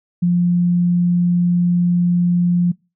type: tone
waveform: sine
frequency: 175.5 Hz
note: F3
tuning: 9 cents sharp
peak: -12 dBFS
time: 0.22-2.72 s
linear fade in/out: 10 ms
effects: noise-tail reverb RT60 0.3 s tail -26 dB re dry